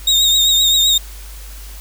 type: tone with vibrato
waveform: 35% pulse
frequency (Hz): 3724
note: A#7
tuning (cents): -2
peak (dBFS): -9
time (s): 0.07-0.98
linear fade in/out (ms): 5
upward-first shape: triangle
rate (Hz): 7.7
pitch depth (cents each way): 53
effects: added 50 Hz sine -31 dBFS peak until 1.8 s + white hiss -39 dBFS RMS until 1.8 s